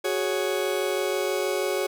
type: chord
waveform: 40% pulse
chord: F# suspended second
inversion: none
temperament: just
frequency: 370 / 416.2 / 555 Hz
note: F#4 / G#4 / C#5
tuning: 0 / +4 / +2 cents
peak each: -27 / -28 / -28 dBFS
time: 0.04-1.87 s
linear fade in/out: 10 ms
effects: none